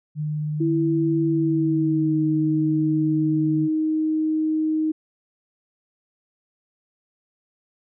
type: tone with vibrato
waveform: sine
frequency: 151.3 Hz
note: D#3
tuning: 48 cents flat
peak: -23 dBFS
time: 0.15-3.69 s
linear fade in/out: 50 ms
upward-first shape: sine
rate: 19 Hz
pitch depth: 13 cents each way
type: tone with pitch glide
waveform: sine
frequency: 329.6 to 312.7 Hz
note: E4 to D#4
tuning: 0 to +9 cents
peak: -19 dBFS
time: 0.6-4.92 s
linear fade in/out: 10 ms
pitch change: -91 cents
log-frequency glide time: 1.25-2.2 s
effects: none

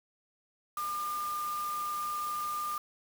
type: tone in noise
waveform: sine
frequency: 1204 Hz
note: D6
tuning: 43 cents sharp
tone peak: -32 dBFS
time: 0.77-2.78 s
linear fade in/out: 2 ms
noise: white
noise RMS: -45 dBFS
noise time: 0.77-2.78 s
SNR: +10 dB
effects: none

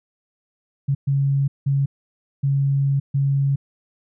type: tone bursts at uneven times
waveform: sine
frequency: 138.59 Hz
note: C#3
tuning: in tune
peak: -16 dBFS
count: 5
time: 0.88-0.95 / 1.07-1.48 / 1.66-1.86 / 2.43-3 / 3.14-3.56 s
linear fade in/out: 10 ms
effects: none

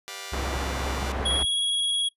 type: chord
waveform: 5% pulse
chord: G dominant seventh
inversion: none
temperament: just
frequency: 392 / 490 / 588 / 705.6 Hz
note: G4 / B4 / D5 / F5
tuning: 0 / -14 / +2 / +18 cents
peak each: -31 / -32 / -33 / -30 dBFS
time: 0.08-1.12 s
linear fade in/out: 0 ms
type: tone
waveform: triangle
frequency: 66.8 Hz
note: C2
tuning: 36 cents sharp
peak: -28 dBFS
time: 0.32-1.45 s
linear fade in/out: 5 ms
type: low-pass noise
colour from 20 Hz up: white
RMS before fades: -32 dBFS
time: 0.33-1.43 s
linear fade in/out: 5 ms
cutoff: 1100 Hz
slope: 12 dB/octave
type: tone with vibrato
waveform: square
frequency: 3322 Hz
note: G#7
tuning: in tune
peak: -23 dBFS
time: 1.25-2.09 s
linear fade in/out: 10 ms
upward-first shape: sine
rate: 19 Hz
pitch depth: 10 cents each way
effects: noise-tail reverb RT60 0.1 s tail -22 dB re dry + resampled to 32000 Hz

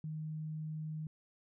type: tone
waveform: sine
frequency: 155.56 Hz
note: D#3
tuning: in tune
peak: -38 dBFS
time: 0.04-1.07 s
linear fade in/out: 2 ms
effects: none

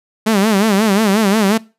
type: tone with vibrato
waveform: sawtooth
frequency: 207.7 Hz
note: G#3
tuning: in tune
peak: -7 dBFS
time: 0.26-1.58 s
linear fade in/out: 10 ms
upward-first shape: sine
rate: 5.6 Hz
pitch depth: 140 cents each way
effects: noise-tail reverb RT60 0.3 s tail -21 dB re dry + resampled to 32000 Hz

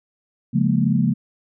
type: chord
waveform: sine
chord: Bb minor seventh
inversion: first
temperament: equal with one note detuned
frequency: 138.59 / 174.61 / 209.7 / 233.1 Hz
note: Db3 / F3 / Ab3 / Bb3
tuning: 0 / 0 / +17 / 0 cents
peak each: -21 dBFS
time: 0.53-1.14 s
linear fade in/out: 20 ms
effects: none

